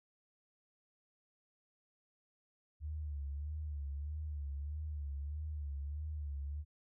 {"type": "tone with vibrato", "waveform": "sine", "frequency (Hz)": 73.42, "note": "D2", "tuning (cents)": 0, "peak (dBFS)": -38, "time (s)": [2.8, 6.65], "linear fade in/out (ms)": 50, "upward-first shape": "sine", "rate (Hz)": 1.6, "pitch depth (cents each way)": 82, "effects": []}